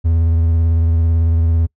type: tone with vibrato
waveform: triangle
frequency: 82.41 Hz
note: E2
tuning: in tune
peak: -9 dBFS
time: 0.04-1.67 s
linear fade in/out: 20 ms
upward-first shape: sine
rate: 18 Hz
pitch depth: 35 cents each way
effects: noise-tail reverb RT60 0.1 s tail -25 dB re dry